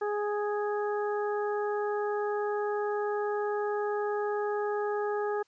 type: harmonic tone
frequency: 415.3 Hz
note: G#4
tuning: in tune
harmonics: 1 / 2 / 3 / 4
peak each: -29 / -35 / -39 / -41 dBFS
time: 0.01-5.43 s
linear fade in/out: 10 ms
effects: white hiss -69 dBFS RMS until 5.47 s + resampled to 16000 Hz